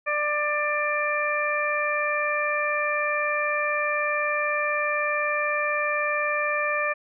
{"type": "harmonic tone", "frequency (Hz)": 593, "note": "D5", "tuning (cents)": 17, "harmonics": [1, 2, 3, 4], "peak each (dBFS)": [-28, -28, -28, -28], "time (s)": [0.06, 6.94], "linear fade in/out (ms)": 20, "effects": []}